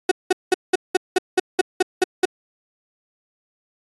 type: tone bursts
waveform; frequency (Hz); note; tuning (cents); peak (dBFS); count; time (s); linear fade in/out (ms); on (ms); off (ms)
35% pulse; 370; F#4; 0; -11; 11; 0.09-2.254; 5; 24; 190
effects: AAC 32 kbps